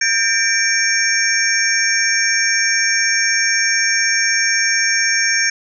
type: tone cluster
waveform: sine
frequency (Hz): 1591 / 1808 / 2319 / 5500 / 6400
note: G6 / A6 / D7 / F8 / G8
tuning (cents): +25 / +47 / -22 / -27 / +35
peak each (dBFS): -20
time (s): 0.01-5.5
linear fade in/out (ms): 5
effects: none